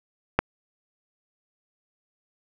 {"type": "click", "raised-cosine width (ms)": 0.5, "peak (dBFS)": -3, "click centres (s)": 0.39, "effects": []}